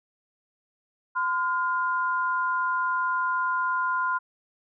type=tone pair together; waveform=sine; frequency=1023.2 / 1414 Hz; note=C6 / F6; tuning=-39 / +21 cents; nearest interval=tritone; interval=560 cents; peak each=-25 / -27 dBFS; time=1.15-4.19 s; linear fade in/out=20 ms; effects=none